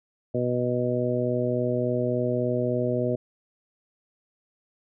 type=harmonic tone; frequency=123.47 Hz; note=B2; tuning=in tune; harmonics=1 / 2 / 3 / 4 / 5; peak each=-29 / -29 / -29 / -29 / -29 dBFS; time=0.34-3.16 s; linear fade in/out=10 ms; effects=none